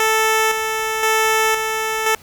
10% pulse tone with tremolo, 440 Hz, A4, in tune, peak -6 dBFS, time 0-2.15 s, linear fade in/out 2 ms, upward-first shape square, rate 0.97 Hz, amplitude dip 45%, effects pink hiss -45 dBFS RMS until 2.22 s

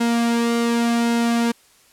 sawtooth tone with flanger, 234.2 Hz, A#3, 8 cents sharp, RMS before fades -19 dBFS, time 0-1.52 s, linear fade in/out 10 ms, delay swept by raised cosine 1.7 to 3.1 ms, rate 0.89 Hz, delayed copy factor -0.55, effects white hiss -54 dBFS RMS until 1.92 s + low-pass 11000 Hz 12 dB/octave

